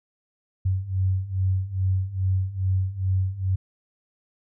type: beating tone pair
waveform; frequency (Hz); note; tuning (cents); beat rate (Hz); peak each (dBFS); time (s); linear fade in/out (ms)
sine; 92.9 / 95.3; F#2 / G2; +7 / -48; 2.4; -26 / -23; 0.65-3.56; 10
effects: none